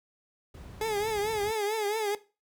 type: noise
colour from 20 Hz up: brown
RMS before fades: -42 dBFS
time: 0.54-1.51 s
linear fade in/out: 5 ms
type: tone with vibrato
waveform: 30% pulse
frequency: 425 Hz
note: G#4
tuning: 40 cents sharp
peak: -25 dBFS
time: 0.81-2.15 s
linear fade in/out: 2 ms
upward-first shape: triangle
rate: 4.5 Hz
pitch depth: 110 cents each way
effects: noise-tail reverb RT60 0.3 s tail -17 dB re dry + high-pass 60 Hz 12 dB/octave